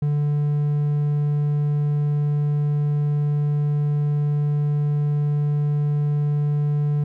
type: tone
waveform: triangle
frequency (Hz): 146.83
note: D3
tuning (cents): 0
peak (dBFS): -16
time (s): 0.02-7.04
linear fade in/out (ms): 5
effects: none